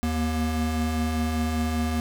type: tone pair together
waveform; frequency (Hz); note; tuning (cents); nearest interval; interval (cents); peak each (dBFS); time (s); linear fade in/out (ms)
square; 77.78 / 238.4; D#2 / A#3; 0 / +39; octave + perfect fifth; 1939; -27; 0.03-2; 0
effects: none